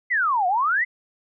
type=exponential two-way sweep; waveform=sine; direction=down then up; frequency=2088 to 695 to 2088 Hz; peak=-18 dBFS; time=0.1-0.85 s; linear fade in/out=20 ms; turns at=0.47 s; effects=none